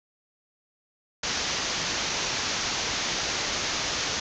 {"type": "low-pass noise", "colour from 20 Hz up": "white", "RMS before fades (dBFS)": -29, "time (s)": [1.23, 4.2], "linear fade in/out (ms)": 5, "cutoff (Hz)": 6700, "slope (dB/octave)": 96, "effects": []}